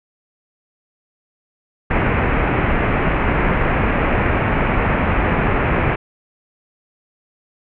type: low-pass noise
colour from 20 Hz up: pink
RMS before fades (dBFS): -17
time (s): 1.9-5.96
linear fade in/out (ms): 10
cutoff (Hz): 2500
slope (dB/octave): 48
effects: none